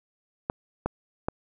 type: clicks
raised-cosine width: 1 ms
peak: -12 dBFS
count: 3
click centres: 0.499 / 0.86 / 1.285 s
effects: none